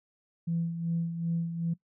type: tone with tremolo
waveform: sine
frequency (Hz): 167.6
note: E3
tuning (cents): +29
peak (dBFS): -25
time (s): 0.47-1.74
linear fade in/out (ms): 10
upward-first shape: sine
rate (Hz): 2.6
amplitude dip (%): 60
effects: noise-tail reverb RT60 0.1 s tail -20 dB re dry + tanh soft clip ceiling -21 dBFS